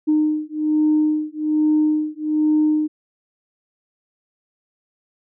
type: beating tone pair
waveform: sine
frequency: 305.5 / 306.7 Hz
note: D#4 / D#4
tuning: -32 / -25 cents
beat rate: 1.2 Hz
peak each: -18 dBFS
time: 0.07-2.88 s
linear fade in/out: 20 ms
effects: tanh soft clip ceiling -9 dBFS